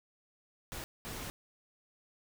pink noise bursts at uneven times, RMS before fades -42 dBFS, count 2, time 0.72-0.84 / 1.05-1.3 s, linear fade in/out 0 ms, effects none

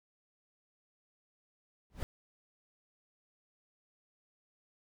brown noise with exponential growth, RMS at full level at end -32 dBFS, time 1.9-2.03 s, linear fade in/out 0 ms, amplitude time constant 27 ms, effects none

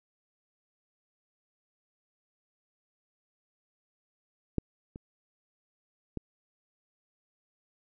clicks, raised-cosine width 3 ms, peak -14 / -29 / -21 dBFS, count 3, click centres 4.583 / 4.959 / 6.173 s, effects none

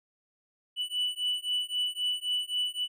triangle beating tone pair, 2966 / 2969.8 Hz, F#7 / F#7, +4 / +6 cents, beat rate 3.8 Hz, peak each -30 dBFS, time 0.76-2.88 s, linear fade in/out 50 ms, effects none

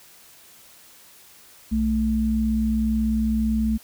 sine tone pair together, 61.78 / 220 Hz, B1 / A3, +1 / 0 cents, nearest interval octave + minor seventh, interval 2199 cents, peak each -25 / -20 dBFS, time 1.71-3.78 s, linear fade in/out 20 ms, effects white hiss -50 dBFS RMS until 3.83 s

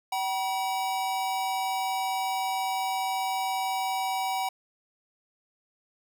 square tone pair together, 763 / 962.5 Hz, G5 / B5, -47 / -45 cents, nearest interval major third, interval 402 cents, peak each -29 / -33 dBFS, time 0.12-4.49 s, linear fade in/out 5 ms, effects none

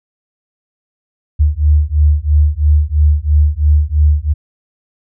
sine beating tone pair, 73.42 / 76.42 Hz, D2 / D#2, 0 / -31 cents, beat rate 3 Hz, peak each -11 dBFS, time 1.39-4.34 s, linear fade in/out 20 ms, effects none

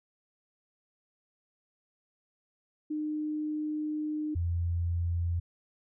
sine tone pair in turn, 304.3 / 85.71 Hz, D#4 / F2, -38 / -32 cents, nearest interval octave + minor seventh, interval 2194 cents, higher first, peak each -30 / -27 dBFS, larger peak second, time 2.9-4.35 / 4.35-5.4 s, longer first, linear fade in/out 10 ms, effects none

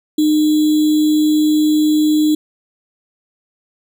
sine tone with sample-and-hold, 305.3 Hz, D#4, 33 cents flat, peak -10 dBFS, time 0.18-2.35 s, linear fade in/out 5 ms, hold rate 3675 Hz, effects none

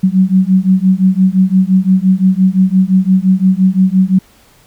sine beating tone pair, 185 / 190.8 Hz, F#3 / G3, 0 / -47 cents, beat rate 5.8 Hz, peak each -10 dBFS, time 0.03-4.19 s, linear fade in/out 10 ms, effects pink hiss -47 dBFS RMS until 4.66 s

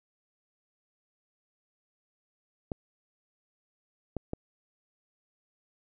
clicks, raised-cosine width 2 ms, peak -19 dBFS, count 3, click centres 2.718 / 4.167 / 4.334 s, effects none

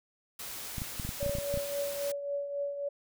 white noise, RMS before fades -41 dBFS, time 0.39-2.12 s, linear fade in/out 5 ms
clicks, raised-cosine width 5 ms, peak -24 dBFS, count 12, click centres 0.782 / 0.819 / 0.998 / 1.05 / 1.091 / 1.229 / 1.263 / 1.295 / 1.352 / 1.385 / 1.541 / 1.574 s
sine tone with tremolo, 568 Hz, C#5, 42 cents sharp, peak -29 dBFS, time 1.2-2.89 s, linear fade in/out 10 ms, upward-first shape triangle, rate 3.7 Hz, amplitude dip 60%
effects none

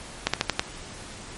slowing click train, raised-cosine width 0.2 ms, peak -3 dBFS, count 5, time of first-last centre 0.27-0.595 s, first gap 66 ms, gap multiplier 1.14, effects pink hiss -41 dBFS RMS until 1.37 s + MP3 48 kbps

